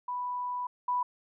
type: tone pair in turn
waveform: sine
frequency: 987.8 / 987.8 Hz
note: B5 / B5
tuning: 0 / 0 cents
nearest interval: unison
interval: 0 cents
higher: neither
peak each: -31 / -26 dBFS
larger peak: second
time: 0.08-0.67 / 0.88-1.03 s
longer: first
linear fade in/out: 5 ms
effects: none